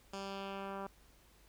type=tone with low-pass filter sweep; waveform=10% pulse; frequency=196 Hz; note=G3; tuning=in tune; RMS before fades=-43 dBFS; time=0.13-0.87 s; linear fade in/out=5 ms; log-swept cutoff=6700 to 1300 Hz; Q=1.4; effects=added 50 Hz sine -65 dBFS peak until 1.48 s + pink hiss -66 dBFS RMS until 1.48 s

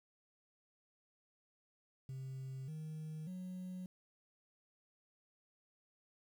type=tone with pitch steps; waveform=sine; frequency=132.7 / 156 / 183.38 Hz; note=C3 / D#3 / F#3; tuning=+25 / +5 / -15 cents; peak=-40 dBFS; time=2.09-3.86 s; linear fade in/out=2 ms; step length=590 ms; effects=tanh soft clip ceiling -42 dBFS + 11-bit

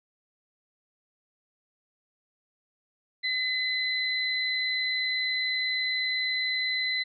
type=tone pair together; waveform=sine; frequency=2027 / 4032 Hz; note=B6 / B7; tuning=+45 / +35 cents; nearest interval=octave; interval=1190 cents; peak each=-28 / -29 dBFS; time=3.23-7.04 s; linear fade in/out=20 ms; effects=none

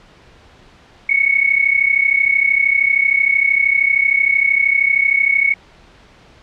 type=tone pair together; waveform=sine; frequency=2197 / 2230 Hz; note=C#7 / C#7; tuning=-16 / +10 cents; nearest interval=unison; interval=26 cents; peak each=-14 dBFS; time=1.09-5.54 s; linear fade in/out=5 ms; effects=pink hiss -46 dBFS RMS until 6.42 s + low-pass 4000 Hz 12 dB/octave

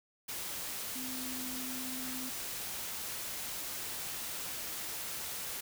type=tone in noise; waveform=sine; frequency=256 Hz; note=C4; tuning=38 cents flat; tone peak=-42 dBFS; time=0.95-2.3 s; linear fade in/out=10 ms; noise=white; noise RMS=-40 dBFS; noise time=0.28-5.61 s; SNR=-5 dB; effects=none

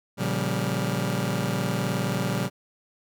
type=chord; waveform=sawtooth; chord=G half-diminished seventh; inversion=first; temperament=just; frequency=117.6 / 141.12 / 176.4 / 196 Hz; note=Bb2 / Db3 / F3 / G3; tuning=+16 / +31 / +18 / 0 cents; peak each=-26 dBFS; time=0.17-2.5 s; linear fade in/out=50 ms; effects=none

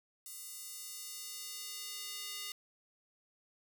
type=tone with high-pass filter sweep; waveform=square; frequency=407.4 Hz; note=G#4; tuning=33 cents flat; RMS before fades=-45 dBFS; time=0.26-2.52 s; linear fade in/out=2 ms; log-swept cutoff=8300 to 3200 Hz; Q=1; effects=none

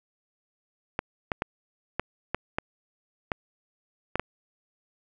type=clicks; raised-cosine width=0.5 ms; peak=-11 dBFS; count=9; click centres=0.991 / 1.318 / 1.421 / 1.996 / 2.346 / 2.585 / 3.318 / 4.156 / 4.196 s; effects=none

